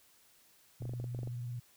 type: tone with vibrato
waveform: sine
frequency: 121.2 Hz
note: B2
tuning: 32 cents flat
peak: -37 dBFS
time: 0.8-1.6 s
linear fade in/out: 10 ms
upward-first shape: sine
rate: 19 Hz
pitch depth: 42 cents each way
type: clicks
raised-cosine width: 2 ms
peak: -32 dBFS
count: 10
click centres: 0.822 / 0.854 / 0.894 / 0.936 / 1 / 1.042 / 1.148 / 1.19 / 1.232 / 1.274 s
effects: white hiss -65 dBFS RMS until 1.76 s

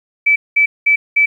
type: tone bursts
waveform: sine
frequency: 2309 Hz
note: D7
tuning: 30 cents flat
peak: -8 dBFS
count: 4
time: 0.26-1.26 s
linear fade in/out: 10 ms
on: 100 ms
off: 200 ms
effects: 8-bit

